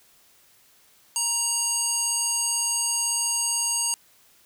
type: tone with band-pass filter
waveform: square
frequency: 939 Hz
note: A#5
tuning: 12 cents sharp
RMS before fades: -25 dBFS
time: 1.16-3.94 s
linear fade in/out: 0 ms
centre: 7800 Hz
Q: 4.1
effects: white hiss -58 dBFS RMS until 4.45 s